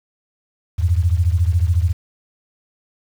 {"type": "beating tone pair", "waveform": "sine", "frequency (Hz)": [82.41, 96.41], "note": ["E2", "G2"], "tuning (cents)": [0, -28], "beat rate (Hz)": 14, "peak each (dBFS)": [-15, -18], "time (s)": [0.78, 1.93], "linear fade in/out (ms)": 20, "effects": ["7-bit"]}